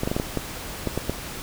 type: clicks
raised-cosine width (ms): 2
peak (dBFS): -10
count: 9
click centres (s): 0.034 / 0.075 / 0.115 / 0.165 / 0.199 / 0.373 / 0.873 / 0.976 / 1.096
effects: pink hiss -35 dBFS RMS until 1.42 s